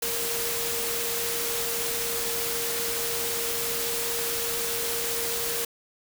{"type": "tone in noise", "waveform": "sine", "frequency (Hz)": 466.2, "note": "A#4", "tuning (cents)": 0, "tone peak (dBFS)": -34, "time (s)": [0.02, 5.65], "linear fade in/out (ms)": 5, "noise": "white", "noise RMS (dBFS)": -29, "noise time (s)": [0.02, 5.65], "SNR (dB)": -8, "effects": []}